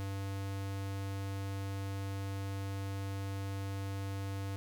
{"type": "tone", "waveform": "square", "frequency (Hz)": 98, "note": "G2", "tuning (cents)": 0, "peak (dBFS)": -37, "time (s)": [0, 4.56], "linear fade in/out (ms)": 0, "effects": ["13-bit"]}